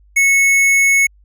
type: tone with hard clipping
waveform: sine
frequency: 2200 Hz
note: C#7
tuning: 14 cents flat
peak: -11 dBFS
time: 0.16-1.07 s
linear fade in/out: 10 ms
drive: 12 dB
effects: added 50 Hz sine -46 dBFS peak until 1.24 s